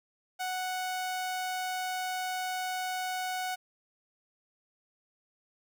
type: tone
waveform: sawtooth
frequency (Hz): 740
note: F#5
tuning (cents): 0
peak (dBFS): -28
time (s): 0.39-3.56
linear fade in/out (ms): 20
effects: none